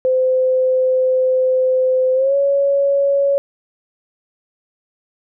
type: tone with pitch glide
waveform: sine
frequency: 515 to 558.4 Hz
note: C5 to C#5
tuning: -28 to +13 cents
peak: -12 dBFS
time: 0.05-3.38 s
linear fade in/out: 0 ms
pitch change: +141 cents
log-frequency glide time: 2.14-2.35 s
effects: none